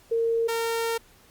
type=tone pair in turn; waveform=sine / sawtooth; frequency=458.8 / 458.8 Hz; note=A#4 / A#4; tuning=-28 / -28 cents; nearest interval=unison; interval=0 cents; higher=neither; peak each=-21 dBFS; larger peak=neither; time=0.11-0.48 / 0.48-0.98 s; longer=second; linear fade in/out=10 ms; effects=pink hiss -56 dBFS RMS until 1.3 s + Opus 48 kbps